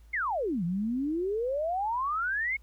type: exponential two-way sweep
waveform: sine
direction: down then up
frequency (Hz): 2217 to 164.81 to 2217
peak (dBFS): -27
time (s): 0.13-2.57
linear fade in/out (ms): 10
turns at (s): 0.64
effects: added 55 Hz sine -51 dBFS peak until 2.62 s + pink hiss -68 dBFS RMS until 2.62 s